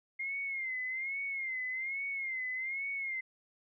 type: tone with vibrato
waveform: sine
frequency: 2117 Hz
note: C7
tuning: 20 cents sharp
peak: -34 dBFS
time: 0.19-3.21 s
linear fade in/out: 10 ms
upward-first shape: sine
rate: 1.2 Hz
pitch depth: 87 cents each way
effects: none